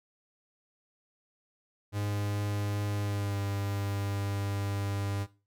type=tone with pitch glide; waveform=45% pulse; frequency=102.6 to 99.97 Hz; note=G#2 to G2; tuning=-21 to +34 cents; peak=-30 dBFS; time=1.92-5.27 s; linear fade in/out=50 ms; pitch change=-45 cents; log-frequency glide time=3.04-3.38 s; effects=noise-tail reverb RT60 0.3 s tail -17 dB re dry